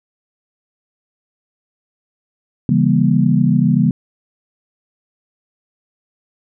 sine chord, C# diminished seventh, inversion none, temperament just, 138.59 / 166.31 / 199.57 / 239.5 Hz, C#3 / E3 / G3 / Bb3, 0 / +16 / +31 / +47 cents, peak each -16 dBFS, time 2.69-3.91 s, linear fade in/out 2 ms, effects none

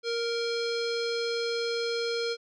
square tone with low-pass filter, 466.2 Hz, A#4, in tune, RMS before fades -30 dBFS, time 0.03-2.37 s, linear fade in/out 50 ms, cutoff 4600 Hz, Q 4.7, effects none

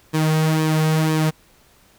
sawtooth tone with flanger, 157 Hz, D#3, 16 cents sharp, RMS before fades -18 dBFS, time 0.13-1.31 s, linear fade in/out 20 ms, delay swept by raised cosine 1.4 to 3.5 ms, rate 2 Hz, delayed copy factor -0.6, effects pink hiss -54 dBFS RMS until 1.98 s

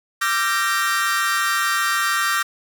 40% pulse chord, G minor seventh, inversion second, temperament equal with one note detuned, 1174.7 / 1361.9 / 1568 / 1864.7 Hz, D6 / F6 / G6 / Bb6, 0 / -44 / 0 / 0 cents, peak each -23 dBFS, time 0.21-2.43 s, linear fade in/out 10 ms, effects none

